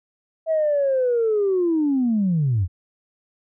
sine linear sweep, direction down, 653 to 81.8 Hz, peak -16 dBFS, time 0.46-2.68 s, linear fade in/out 50 ms, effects tanh soft clip ceiling -13 dBFS

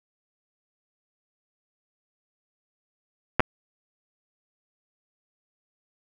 clicks, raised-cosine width 0.5 ms, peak -3 dBFS, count 2, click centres 3.396 / 3.404 s, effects none

